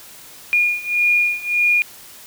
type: beating tone pair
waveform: sine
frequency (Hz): 2430 / 2431.7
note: D#7 / D#7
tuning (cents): -42 / -40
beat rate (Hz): 1.7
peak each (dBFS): -19 / -17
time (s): 0.53-1.82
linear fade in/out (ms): 0
effects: white hiss -41 dBFS RMS until 2.26 s